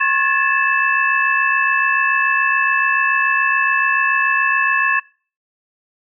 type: tone cluster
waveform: sine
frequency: 1081 / 1683 / 1750 / 2631 Hz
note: C#6 / G#6 / A6 / E7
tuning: -44 / +23 / -10 / -4 cents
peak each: -19 dBFS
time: 0-5 s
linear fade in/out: 10 ms
effects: noise-tail reverb RT60 0.4 s tail -23 dB re dry